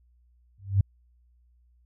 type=tone with exponential growth; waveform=sine; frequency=98 Hz; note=G2; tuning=in tune; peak=-14 dBFS; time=0.58-0.81 s; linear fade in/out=5 ms; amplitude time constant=48 ms; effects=added 60 Hz sine -59 dBFS peak until 1.85 s